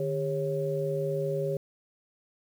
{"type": "tone cluster", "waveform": "sine", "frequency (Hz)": [151, 403, 548], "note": ["D3", "G4", "C#5"], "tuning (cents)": [48, 48, -20], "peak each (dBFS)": [-32, -31, -31], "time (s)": [0, 1.57], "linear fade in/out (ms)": 2, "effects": ["9-bit"]}